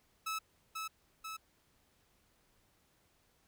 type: tone with echo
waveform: sawtooth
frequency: 1300 Hz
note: E6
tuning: 24 cents flat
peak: -32 dBFS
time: 0.26-0.39 s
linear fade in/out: 10 ms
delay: 490 ms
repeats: 2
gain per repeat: -3 dB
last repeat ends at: 1.37 s
effects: pink hiss -72 dBFS RMS until 3.47 s